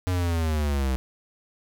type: linear sweep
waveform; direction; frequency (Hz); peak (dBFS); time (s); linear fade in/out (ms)
square; down; 92.5 to 63.6; -23; 0.07-0.96; 0
effects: none